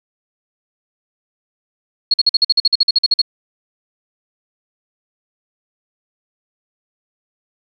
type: tone bursts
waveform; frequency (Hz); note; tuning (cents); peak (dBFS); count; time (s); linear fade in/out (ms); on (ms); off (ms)
sine; 4321; C#8; -45; -8; 15; 2.11-3.217; 5; 29; 48
effects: none